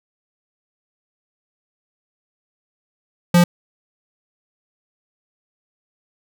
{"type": "tone", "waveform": "square", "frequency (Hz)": 174.61, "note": "F3", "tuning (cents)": 0, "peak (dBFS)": -10, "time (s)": [3.34, 3.44], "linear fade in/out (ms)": 5, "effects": []}